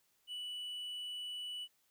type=tone; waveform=triangle; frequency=2960 Hz; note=F#7; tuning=in tune; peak=-39 dBFS; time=0.27-1.68 s; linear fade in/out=50 ms; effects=white hiss -75 dBFS RMS until 1.9 s